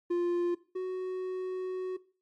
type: tone pair in turn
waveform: triangle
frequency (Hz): 349.2 / 370.7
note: F4 / F#4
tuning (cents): 0 / +3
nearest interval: minor second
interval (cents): 103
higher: second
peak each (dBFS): -24 / -29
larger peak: first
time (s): 0.1-0.55 / 0.75-1.97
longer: second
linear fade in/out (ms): 10
effects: noise-tail reverb RT60 0.4 s tail -19 dB re dry + MP3 48 kbps